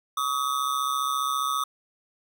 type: ring-modulated tone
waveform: square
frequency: 1200 Hz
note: D6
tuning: 37 cents sharp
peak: -22 dBFS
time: 0.17-1.64 s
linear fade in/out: 5 ms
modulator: 67.4 Hz
effects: none